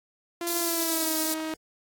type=tone with pitch glide; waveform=sawtooth; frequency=342.7 to 316.1 Hz; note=F4 to D#4; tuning=-33 to +27 cents; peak=-26 dBFS; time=0.41-1.54 s; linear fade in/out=2 ms; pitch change=-140 cents; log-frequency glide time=0.59-1.15 s
type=high-pass noise; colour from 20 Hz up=white; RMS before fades=-29 dBFS; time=0.47-1.34 s; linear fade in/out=0 ms; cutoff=3600 Hz; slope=48 dB/octave
effects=AAC 64 kbps